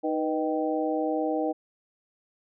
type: harmonic tone with a mistuned harmonic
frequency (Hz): 155.56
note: D#3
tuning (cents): 0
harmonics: 2 / 3 / 4 / 5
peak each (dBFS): -28 / -30 / -31 / -32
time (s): 0.03-1.53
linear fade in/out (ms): 20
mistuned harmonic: 3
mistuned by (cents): +80
effects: none